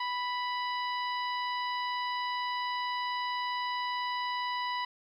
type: harmonic tone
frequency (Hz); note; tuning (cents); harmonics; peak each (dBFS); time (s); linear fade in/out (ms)
987.8; B5; 0; 1 / 2 / 3 / 4 / 5; -32 / -38 / -42 / -44 / -46; 0-4.85; 5
effects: 11-bit